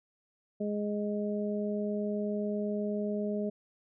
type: harmonic tone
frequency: 207.7 Hz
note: G#3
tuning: in tune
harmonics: 1 / 2 / 3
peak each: -32 / -35 / -37 dBFS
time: 0.6-3.5 s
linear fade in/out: 10 ms
effects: none